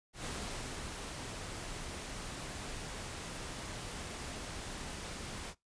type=noise with ADSR envelope; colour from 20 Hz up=pink; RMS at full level=-40 dBFS; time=0.13-5.55 s; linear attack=120 ms; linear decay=650 ms; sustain=-3 dB; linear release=65 ms; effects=noise-tail reverb RT60 0.2 s tail -23 dB re dry + resampled to 22050 Hz